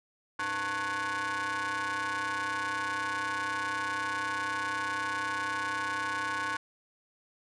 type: ring-modulated tone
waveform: 30% pulse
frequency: 196 Hz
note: G3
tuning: in tune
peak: -25 dBFS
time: 0.39-6.57 s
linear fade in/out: 5 ms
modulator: 1290 Hz
effects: resampled to 22050 Hz